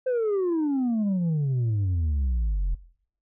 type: exponential sweep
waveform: sine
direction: down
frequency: 523.3 to 41.2 Hz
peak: -19 dBFS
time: 0.06-2.75 s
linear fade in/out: 10 ms
effects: noise-tail reverb RT60 0.6 s tail -20 dB re dry + tanh soft clip ceiling -21 dBFS